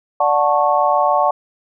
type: chord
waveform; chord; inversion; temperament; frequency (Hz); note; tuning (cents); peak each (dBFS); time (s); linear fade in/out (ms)
sine; D major seventh; none; just; 587.3 / 734.2 / 881 / 1101.2; D5 / F#5 / A5 / C#6; 0 / -14 / +2 / -12; -18 / -17 / -18 / -18; 0.2-1.31; 5
effects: none